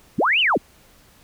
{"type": "linear two-way sweep", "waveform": "sine", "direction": "up then down", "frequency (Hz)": [94.1, 3100, 94.1], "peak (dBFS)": -15, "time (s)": [0.18, 0.58], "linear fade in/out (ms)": 10, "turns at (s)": 0.4, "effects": ["pink hiss -53 dBFS RMS until 1.23 s"]}